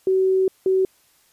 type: tone bursts at uneven times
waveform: sine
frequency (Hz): 378.3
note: F#4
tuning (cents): +38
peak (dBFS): -15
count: 2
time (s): 0.07-0.48 / 0.66-0.85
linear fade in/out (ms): 2
effects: white hiss -59 dBFS RMS until 1.32 s + resampled to 32000 Hz